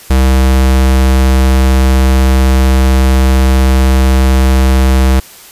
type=tone; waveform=square; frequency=65.41 Hz; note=C2; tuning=in tune; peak=-6 dBFS; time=0.1-5.2 s; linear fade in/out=5 ms; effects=white hiss -35 dBFS RMS until 5.51 s + resampled to 32000 Hz